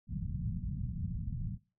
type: low-pass noise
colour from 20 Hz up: white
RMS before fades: -37 dBFS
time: 0.07-1.58 s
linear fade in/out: 50 ms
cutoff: 190 Hz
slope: 48 dB/octave
effects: noise-tail reverb RT60 0.3 s tail -19 dB re dry